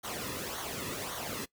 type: noise with flanger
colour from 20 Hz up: pink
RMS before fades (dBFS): -38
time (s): 0.03-1.46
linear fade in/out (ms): 20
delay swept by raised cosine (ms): 0.39 to 1.34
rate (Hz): 1.8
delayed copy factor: -0.65
effects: noise-tail reverb RT60 0.1 s tail -20 dB re dry + high-pass 60 Hz 12 dB/octave